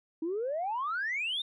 sine exponential sweep, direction up, 311.1 to 3729 Hz, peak -29 dBFS, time 0.22-1.42 s, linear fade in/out 5 ms, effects tanh soft clip ceiling -26 dBFS

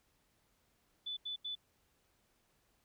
sine tone bursts, 3485 Hz, A7, 17 cents flat, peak -38 dBFS, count 3, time 1.06-1.554 s, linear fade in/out 10 ms, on 110 ms, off 82 ms, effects pink hiss -75 dBFS RMS until 2.84 s

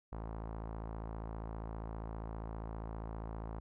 sawtooth tone with low-pass filter, 55 Hz, A1, in tune, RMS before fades -43 dBFS, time 0.12-3.6 s, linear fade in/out 5 ms, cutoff 990 Hz, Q 1.9, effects none

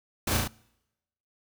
pink noise with echo, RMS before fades -28 dBFS, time 0.27-0.37 s, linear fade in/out 5 ms, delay 36 ms, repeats 3, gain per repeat -2 dB, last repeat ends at 0.478 s, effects noise-tail reverb RT60 0.9 s tail -25 dB re dry

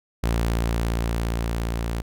sawtooth tone with level ramp, 57.3 Hz, A#1, 29 cents flat, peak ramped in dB -16 to -21 dBFS, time 0.23-2.02 s, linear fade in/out 10 ms, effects none

